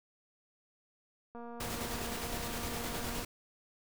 click train, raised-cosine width 1 ms, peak -34 dBFS, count 444, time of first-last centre 1.35-3.227 s, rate 236 Hz
pink noise with tremolo, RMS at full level -38 dBFS, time 1.6-3.25 s, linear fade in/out 5 ms, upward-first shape square, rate 9.7 Hz, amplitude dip 25%
effects none

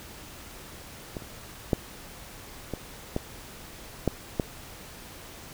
clicks, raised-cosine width 2 ms, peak -20 / -30 / -8 / -17 / -13 / -9 / -10 dBFS, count 7, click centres 1.168 / 1.222 / 1.732 / 2.737 / 3.164 / 4.077 / 4.398 s, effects pink hiss -45 dBFS RMS until 5.53 s

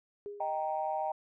sine tone with exponential decay, 409.1 Hz, G#4, 26 cents flat, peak -36 dBFS, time 0.26-0.82 s, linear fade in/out 0 ms, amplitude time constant 120 ms
sine chord, Eb major, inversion none, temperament equal, 622.3 / 784 / 932.3 Hz, Eb5 / G5 / Bb5, 0 / 0 / 0 cents, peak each -35 / -33 / -37 dBFS, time 0.4-1.12 s, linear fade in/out 5 ms
effects tanh soft clip ceiling -21 dBFS

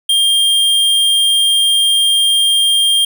square tone, 3203 Hz, G7, 37 cents sharp, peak -10 dBFS, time 0.09-3.05 s, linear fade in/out 5 ms, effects none

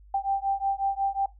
sine beating tone pair, 784 / 789.5 Hz, G5 / G5, 0 / +12 cents, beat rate 5.5 Hz, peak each -27 dBFS, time 0.14-1.26 s, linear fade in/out 5 ms, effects noise-tail reverb RT60 0.2 s tail -18 dB re dry + added 50 Hz sine -49 dBFS peak until 1.39 s

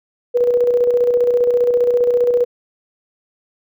sine tone with tremolo, 486.6 Hz, B4, 26 cents flat, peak -10 dBFS, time 0.34-2.45 s, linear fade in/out 20 ms, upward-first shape square, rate 15 Hz, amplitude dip 40%, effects none

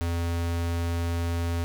square tone, 85 Hz, F2, 46 cents flat, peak -26 dBFS, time 0.01-1.64 s, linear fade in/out 0 ms, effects none

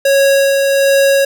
square tone with tremolo, 551 Hz, C#5, 11 cents flat, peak -8 dBFS, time 0.05-1.25 s, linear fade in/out 5 ms, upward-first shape sine, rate 1.3 Hz, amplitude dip 30%, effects none

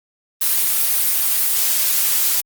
blue noise, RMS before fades -17 dBFS, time 0.41-2.41 s, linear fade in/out 10 ms, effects Opus 32 kbps

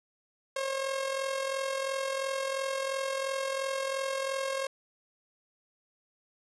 sawtooth tone with amplitude modulation, 539 Hz, C#5, 49 cents flat, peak -24 dBFS, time 0.56-4.67 s, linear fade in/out 5 ms, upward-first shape sine, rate 42.9 Hz, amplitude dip 55%, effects resampled to 24000 Hz

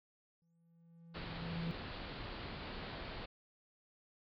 triangle tone with exponential growth, 167.4 Hz, E3, 27 cents sharp, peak -33 dBFS, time 0.42-1.71 s, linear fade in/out 0 ms, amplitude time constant 280 ms
pink low-pass noise, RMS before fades -46 dBFS, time 1.14-3.26 s, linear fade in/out 10 ms, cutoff 4700 Hz, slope 96 dB/octave
effects none

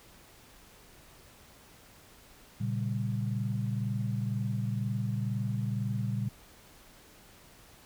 sine chord, G diminished, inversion first, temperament equal, 116.54 / 138.59 / 196 Hz, Bb2 / Db3 / G3, 0 / 0 / 0 cents, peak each -31 / -36 / -35 dBFS, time 2.6-6.29 s, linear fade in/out 10 ms, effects pink hiss -56 dBFS RMS until 7.85 s

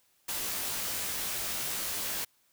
white noise with comb filter, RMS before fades -34 dBFS, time 0.28-2.25 s, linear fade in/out 10 ms, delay 18 ms, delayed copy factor -1, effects white hiss -69 dBFS RMS until 2.52 s

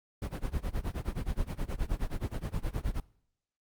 brown noise with tremolo, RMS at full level -30 dBFS, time 0.22-3 s, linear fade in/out 2 ms, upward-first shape sine, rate 9.5 Hz, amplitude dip 95%, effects noise-tail reverb RT60 0.7 s tail -22 dB re dry + Opus 32 kbps

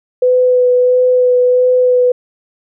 sine tone with vibrato, 500 Hz, B4, 21 cents sharp, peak -7 dBFS, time 0.22-2.12 s, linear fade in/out 5 ms, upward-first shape sine, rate 1.5 Hz, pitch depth 13 cents each way, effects none

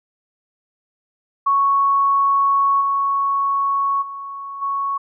sine tone with level steps, 1108.7 Hz, C#6, in tune, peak -13 / -16 / -28 / -19 dBFS, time 1.46-4.98 s, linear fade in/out 10 ms, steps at 2.8 / 4.01 / 4.61 s, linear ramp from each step 20 ms, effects none

